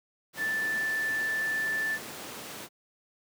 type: tone in noise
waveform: sine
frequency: 1760 Hz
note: A6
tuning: in tune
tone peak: -27 dBFS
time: 0.37-1.99 s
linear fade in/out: 50 ms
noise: pink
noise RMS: -40 dBFS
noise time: 0.33-2.69 s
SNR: +10 dB
effects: high-pass 200 Hz 12 dB/octave